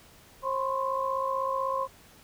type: tone cluster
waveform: sine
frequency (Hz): 535 / 1021 / 1077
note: C5 / C6 / C6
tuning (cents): +38 / -43 / +50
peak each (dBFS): -31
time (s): 0.42-1.88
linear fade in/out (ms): 50
effects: pink hiss -55 dBFS RMS until 2.23 s